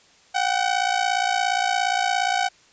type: ring-modulated tone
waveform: sawtooth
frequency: 754 Hz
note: F#5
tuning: 32 cents sharp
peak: -13 dBFS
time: 0.34-2.49 s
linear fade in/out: 20 ms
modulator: 28.6 Hz
effects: white hiss -55 dBFS RMS until 2.72 s + resampled to 16000 Hz